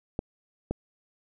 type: clicks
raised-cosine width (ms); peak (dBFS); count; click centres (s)
2; -15; 2; 0.191 / 0.71
effects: none